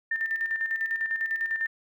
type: tone with tremolo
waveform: sine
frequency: 1799 Hz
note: A6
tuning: 38 cents sharp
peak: -24 dBFS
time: 0.11-1.67 s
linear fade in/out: 5 ms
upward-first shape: square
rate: 10 Hz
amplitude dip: 55%
effects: none